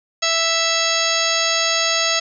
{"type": "harmonic tone", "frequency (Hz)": 660, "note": "E5", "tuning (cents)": 2, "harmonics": [1, 2, 3, 4, 5, 6, 7, 8, 10], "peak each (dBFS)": [-25, -25, -25, -25, -25, -25, -25, -25, -25], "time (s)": [0.22, 2.2], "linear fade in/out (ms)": 10, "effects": []}